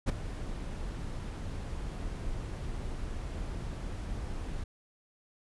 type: noise with ADSR envelope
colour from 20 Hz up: brown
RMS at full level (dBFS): -22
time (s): 0.06-4.64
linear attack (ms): 33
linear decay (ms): 9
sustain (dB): -15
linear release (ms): 6
effects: resampled to 24000 Hz